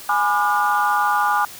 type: chord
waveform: sine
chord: G# diminished seventh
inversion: none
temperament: just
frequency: 830.6 / 996.7 / 1196.1 / 1435.3 Hz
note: G#5 / B5 / D6 / F6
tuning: 0 / +16 / +31 / +47 cents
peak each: -19 / -23 / -20 / -22 dBFS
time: 0.09-1.45 s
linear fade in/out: 2 ms
effects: tanh soft clip ceiling -7 dBFS + white hiss -38 dBFS RMS until 1.59 s